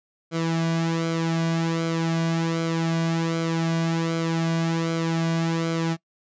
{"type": "tone with flanger", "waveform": "sawtooth", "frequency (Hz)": 164.8, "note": "E3", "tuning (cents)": 0, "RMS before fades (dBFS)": -24, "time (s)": [0.31, 5.97], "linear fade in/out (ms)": 50, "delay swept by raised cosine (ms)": [1.1, 2.3], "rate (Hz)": 1.3, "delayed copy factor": -0.65, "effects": ["noise-tail reverb RT60 0.1 s tail -23 dB re dry", "resampled to 16000 Hz"]}